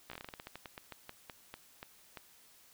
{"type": "slowing click train", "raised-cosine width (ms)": 0.3, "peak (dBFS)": -28, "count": 20, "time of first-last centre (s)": [0.1, 2.172], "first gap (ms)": 15, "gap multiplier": 1.19, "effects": ["white hiss -62 dBFS RMS until 2.73 s"]}